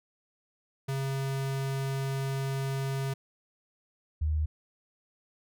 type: tone pair in turn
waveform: square / sine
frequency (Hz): 135.6 / 76.92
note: C#3 / D#2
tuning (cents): -38 / -19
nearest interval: minor seventh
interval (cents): 981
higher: first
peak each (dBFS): -30 / -25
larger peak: second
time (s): 0.88-3.14 / 4.21-4.46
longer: first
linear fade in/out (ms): 10
effects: none